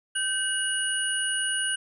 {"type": "tone cluster", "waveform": "sine", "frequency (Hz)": [1543, 2904, 9490], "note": ["G6", "F#7", "D9"], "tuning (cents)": [-28, -33, 17], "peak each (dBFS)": -29, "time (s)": [0.15, 1.76], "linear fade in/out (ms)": 10, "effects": []}